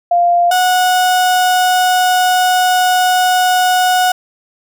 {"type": "tone pair in turn", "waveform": ["sine", "35% pulse"], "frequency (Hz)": [697, 733.1], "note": ["F5", "F#5"], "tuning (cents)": [-4, -16], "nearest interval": "minor second", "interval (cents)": 88, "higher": "second", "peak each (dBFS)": -8, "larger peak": "neither", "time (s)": [[0.11, 0.51], [0.51, 4.12]], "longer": "second", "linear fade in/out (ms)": 5, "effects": []}